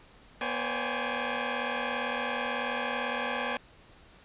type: tone cluster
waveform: 15% pulse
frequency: 241.4 / 520 / 572 / 801 / 839 Hz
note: B3 / C5 / D5 / G5 / G#5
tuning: -39 / -11 / -46 / +37 / +17 cents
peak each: -30 dBFS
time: 0.41-3.57 s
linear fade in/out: 2 ms
effects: pink hiss -56 dBFS RMS until 4.24 s + resampled to 8000 Hz